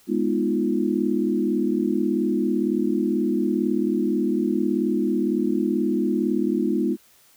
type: chord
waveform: sine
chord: F half-diminished seventh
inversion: first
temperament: equal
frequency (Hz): 207.7 / 246.9 / 311.1 / 349.2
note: Ab3 / Cb4 / Eb4 / F4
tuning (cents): 0 / 0 / 0 / 0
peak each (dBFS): -25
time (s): 0.07-6.97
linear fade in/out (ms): 50
effects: white hiss -56 dBFS RMS until 7.36 s